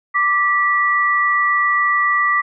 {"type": "tone pair together", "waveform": "sine", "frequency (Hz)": [1174.7, 1951.2], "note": ["D6", "B6"], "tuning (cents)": [0, -21], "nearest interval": "major sixth", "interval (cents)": 879, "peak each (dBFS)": -16, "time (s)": [0.14, 2.42], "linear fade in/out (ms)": 20, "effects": []}